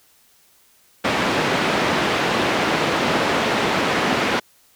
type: band-pass noise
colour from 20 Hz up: pink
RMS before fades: -20 dBFS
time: 1.04-4.4 s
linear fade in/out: 10 ms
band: 220 to 3100 Hz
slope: 12 dB/octave
effects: white hiss -56 dBFS RMS until 4.75 s